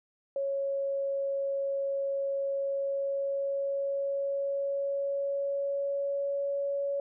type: tone with pitch glide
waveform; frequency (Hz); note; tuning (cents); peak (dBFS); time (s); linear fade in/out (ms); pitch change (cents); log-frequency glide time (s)
sine; 552 to 561; C#5 to C#5; -7 to +21; -28; 0.36-7; 2; +28; 2.49-6.47
effects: none